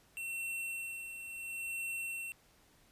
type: tone with tremolo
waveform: square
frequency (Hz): 2710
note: E7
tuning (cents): +47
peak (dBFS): -37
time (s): 0.17-2.32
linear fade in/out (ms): 0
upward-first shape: sine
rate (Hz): 0.73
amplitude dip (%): 55
effects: pink hiss -66 dBFS RMS until 2.91 s + resampled to 32000 Hz